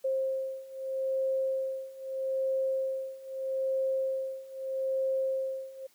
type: beating tone pair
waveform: sine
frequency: 530 / 530.79 Hz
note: C5 / C5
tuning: +22 / +25 cents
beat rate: 0.79 Hz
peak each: -33 / -31 dBFS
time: 0.04-5.87 s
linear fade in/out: 10 ms
effects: white hiss -65 dBFS RMS until 5.94 s + high-pass 150 Hz 12 dB/octave